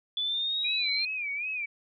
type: exponential sweep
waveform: sine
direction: up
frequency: 3451 to 4190 Hz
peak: -27 dBFS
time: 0.17-1.05 s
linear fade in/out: 2 ms
type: tone with vibrato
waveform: sine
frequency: 2400 Hz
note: D7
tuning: 37 cents sharp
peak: -30 dBFS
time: 0.64-1.66 s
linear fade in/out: 10 ms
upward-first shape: sine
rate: 2.6 Hz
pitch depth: 120 cents each way
effects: none